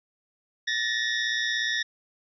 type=tone pair together; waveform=25% pulse; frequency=1760 / 1876.9 Hz; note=A6 / A#6; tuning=0 / +11 cents; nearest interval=minor second; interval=111 cents; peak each=-24 dBFS; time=0.67-1.83 s; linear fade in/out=10 ms; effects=resampled to 16000 Hz